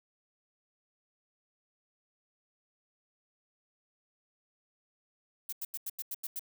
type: noise bursts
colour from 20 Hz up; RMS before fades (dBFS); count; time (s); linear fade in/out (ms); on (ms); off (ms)
violet; -37; 8; 5.49-6.394; 5; 36; 88
effects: none